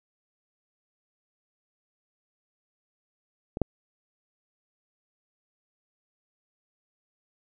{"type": "clicks", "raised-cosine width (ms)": 2, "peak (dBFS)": [-18, -9], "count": 2, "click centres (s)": [3.571, 3.617], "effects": []}